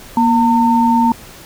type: tone pair together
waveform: sine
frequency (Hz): 237.3 / 907.4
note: A#3 / A#5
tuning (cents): +31 / -47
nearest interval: octave + major seventh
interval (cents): 2322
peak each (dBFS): -12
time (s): 0.17-1.12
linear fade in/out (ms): 2
effects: pink hiss -37 dBFS RMS until 1.45 s